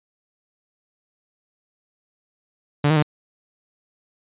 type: tone with pitch steps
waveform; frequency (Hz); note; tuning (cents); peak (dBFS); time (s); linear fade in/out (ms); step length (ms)
sawtooth; 145.8 / 156.9 / 149.8; D3 / D#3 / D3; -12 / +15 / +35; -11; 2.84-3.026; 5; 62
effects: resampled to 8000 Hz